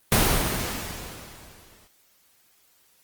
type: noise with exponential decay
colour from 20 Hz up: pink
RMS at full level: -17 dBFS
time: 0.12-1.87 s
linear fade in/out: 1 ms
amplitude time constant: 380 ms
effects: white hiss -62 dBFS RMS until 3.03 s + Opus 24 kbps